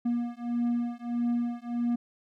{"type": "beating tone pair", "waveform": "triangle", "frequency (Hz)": [237.8, 239.4], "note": ["A#3", "A#3"], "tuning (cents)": [35, 46], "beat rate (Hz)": 1.6, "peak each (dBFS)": -28, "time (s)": [0.05, 1.96], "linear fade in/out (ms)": 10, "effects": []}